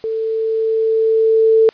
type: tone with level ramp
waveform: sine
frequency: 444.7 Hz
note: A4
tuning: 18 cents sharp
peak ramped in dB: -18 to -7 dBFS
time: 0.04-1.69 s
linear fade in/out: 0 ms
effects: white hiss -48 dBFS RMS until 1.73 s + resampled to 11025 Hz

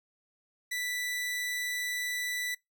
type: tone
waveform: sawtooth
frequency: 1975.5 Hz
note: B6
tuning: in tune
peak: -28 dBFS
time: 0.71-2.55 s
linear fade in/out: 10 ms
effects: noise-tail reverb RT60 0.2 s tail -25 dB re dry

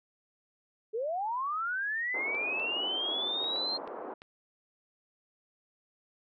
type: linear sweep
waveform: sine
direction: up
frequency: 415.3 to 4216 Hz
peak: -30 dBFS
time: 0.93-3.78 s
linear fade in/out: 20 ms
type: band-pass noise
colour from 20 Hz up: pink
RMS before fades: -41 dBFS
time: 2.14-4.14 s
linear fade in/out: 5 ms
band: 330 to 1100 Hz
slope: 24 dB/octave
type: clicks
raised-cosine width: 0.3 ms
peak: -32 dBFS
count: 6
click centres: 2.349 / 2.598 / 3.443 / 3.562 / 3.876 / 4.219 s
effects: none

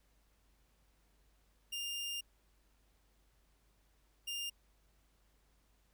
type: tone bursts at uneven times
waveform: sawtooth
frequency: 2805 Hz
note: F7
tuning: 7 cents sharp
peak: -35 dBFS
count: 2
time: 1.72-2.21 / 4.27-4.5 s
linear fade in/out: 10 ms
effects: added 50 Hz sine -70 dBFS peak until 5.93 s + pink hiss -75 dBFS RMS until 5.93 s

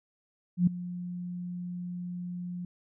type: tone with ADSR envelope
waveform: sine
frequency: 177.5 Hz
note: F3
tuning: 28 cents sharp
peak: -17 dBFS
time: 0.57-2.65 s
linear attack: 100 ms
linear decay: 6 ms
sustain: -17 dB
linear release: 3 ms
effects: none

